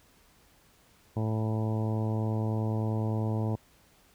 harmonic tone with a mistuned harmonic, 109.6 Hz, A2, 6 cents flat, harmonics 1 / 2 / 3 / 4 / 5 / 6 / 7 / 8 / 9, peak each -28 / -34 / -38 / -40 / -42 / -44 / -45 / -46 / -47 dBFS, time 1.16-3.56 s, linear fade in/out 10 ms, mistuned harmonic 9, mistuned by -17 cents, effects pink hiss -62 dBFS RMS until 4.14 s

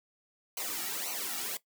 white noise with flanger, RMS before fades -36 dBFS, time 0.57-1.57 s, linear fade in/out 2 ms, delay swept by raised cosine 0.57 to 1.97 ms, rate 1.9 Hz, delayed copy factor -0.85, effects noise-tail reverb RT60 0.1 s tail -17 dB re dry + high-pass 200 Hz 12 dB/octave

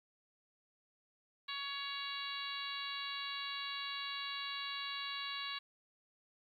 harmonic tone, 560 Hz, C#5, 18 cents sharp, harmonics 2 / 3 / 4 / 5 / 6 / 7 / 8, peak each -46 / -48 / -48 / -47 / -49 / -44 / -52 dBFS, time 1.48-5.59 s, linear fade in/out 10 ms, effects 12-bit

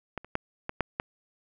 clicks, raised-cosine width 0.5 ms, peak -18 / -30 / -12 / -17 / -10 / -13 dBFS, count 6, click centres 0.177 / 0.246 / 0.354 / 0.694 / 0.807 / 0.999 s, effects none

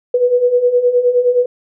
sine beating tone pair, 484.4 / 494 Hz, B4 / B4, -34 / 0 cents, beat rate 9.6 Hz, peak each -16 / -11 dBFS, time 0.14-1.46 s, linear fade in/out 5 ms, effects none

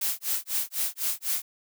blue noise with tremolo, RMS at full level -26 dBFS, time 0.01-1.42 s, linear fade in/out 5 ms, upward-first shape sine, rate 4 Hz, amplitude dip 100%, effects none

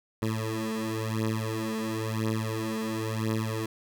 15% pulse beating tone pair, 110 / 110.97 Hz, A2 / A2, 0 / +15 cents, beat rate 0.97 Hz, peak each -25 dBFS, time 0.22-3.66 s, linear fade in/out 5 ms, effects none

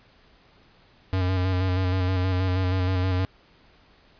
square tone with vibrato, 92.5 Hz, F#2, in tune, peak -22 dBFS, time 1.13-3.25 s, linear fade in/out 0 ms, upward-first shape square, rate 6.3 Hz, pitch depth 29 cents each way, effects pink hiss -57 dBFS RMS until 4.19 s + resampled to 11025 Hz

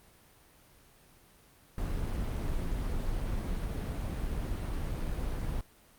brown noise, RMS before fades -33 dBFS, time 1.78-5.61 s, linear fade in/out 2 ms, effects pink hiss -60 dBFS RMS until 5.98 s + Opus 32 kbps

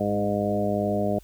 harmonic tone with a mistuned harmonic, 102.4 Hz, G#2, 24 cents flat, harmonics 1 / 2 / 3 / 4 / 5 / 6 / 7, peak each -32 / -27 / -32 / -31 / -33 / -27 / -32 dBFS, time 0-1.19 s, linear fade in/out 5 ms, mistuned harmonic 3, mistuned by +15 cents, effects added 50 Hz sine -48 dBFS peak until 1.23 s + white hiss -58 dBFS RMS until 1.23 s

